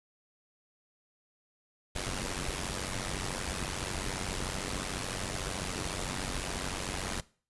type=noise with amplitude modulation; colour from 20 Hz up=pink; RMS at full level=-32 dBFS; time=1.95-7.21 s; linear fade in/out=10 ms; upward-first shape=sine; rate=93.8 Hz; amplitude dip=80%; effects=noise-tail reverb RT60 0.4 s tail -20 dB re dry + resampled to 24000 Hz